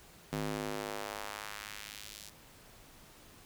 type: tone with high-pass filter sweep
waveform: square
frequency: 51.9 Hz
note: G#1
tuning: in tune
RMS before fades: -41 dBFS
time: 0.32-2.3 s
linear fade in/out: 10 ms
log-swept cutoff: 160 to 4900 Hz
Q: 0.95
effects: pink hiss -57 dBFS RMS until 3.45 s